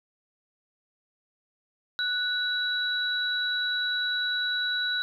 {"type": "tone pair together", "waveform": "sine", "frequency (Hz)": [1480, 3910], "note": ["F#6", "B7"], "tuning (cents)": [0, -18], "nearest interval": "octave + perfect fourth", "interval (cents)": 1682, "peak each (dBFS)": -28, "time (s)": [1.99, 5.02], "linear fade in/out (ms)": 0, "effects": ["10-bit"]}